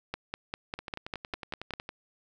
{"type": "two click trains", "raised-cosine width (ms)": 0.3, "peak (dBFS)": [-17, -22], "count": [9, 13], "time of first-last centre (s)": [[0.14, 1.737], [0.79, 1.891]], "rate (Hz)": [5.01, 10.9], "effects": []}